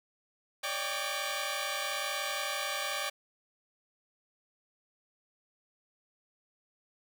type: tone cluster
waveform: 10% pulse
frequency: 563 / 604 / 790 / 1157 Hz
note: C#5 / D5 / G5 / D6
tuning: +27 / +48 / +13 / -26 cents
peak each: -30 dBFS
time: 0.63-3.1 s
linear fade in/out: 10 ms
effects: none